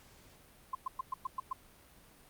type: tone bursts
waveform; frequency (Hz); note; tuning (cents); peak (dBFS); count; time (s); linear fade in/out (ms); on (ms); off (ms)
sine; 1046.5; C6; 0; -32; 7; 0.73-1.53; 5; 20; 110
effects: pink hiss -60 dBFS RMS until 2.29 s + Opus 48 kbps